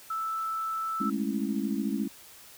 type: tone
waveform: sine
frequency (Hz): 1318.5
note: E6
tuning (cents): 0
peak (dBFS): -29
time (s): 0.1-1.1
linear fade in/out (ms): 5
type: chord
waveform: sine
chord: A major seventh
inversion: third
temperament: just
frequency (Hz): 206.2 / 220 / 275 / 330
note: G#3 / A3 / C#4 / E4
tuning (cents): -12 / 0 / -14 / +2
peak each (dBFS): -31 / -33 / -32 / -36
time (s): 1-2.08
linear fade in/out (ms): 10
effects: white hiss -51 dBFS RMS until 2.57 s